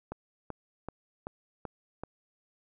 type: click train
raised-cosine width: 1 ms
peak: -23 dBFS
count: 6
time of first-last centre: 0.12-2.036 s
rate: 2.61 Hz
effects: none